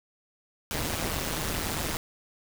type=noise with amplitude modulation; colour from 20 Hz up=pink; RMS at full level=-27 dBFS; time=0.71-1.97 s; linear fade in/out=0 ms; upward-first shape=sine; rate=160 Hz; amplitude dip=85%; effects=none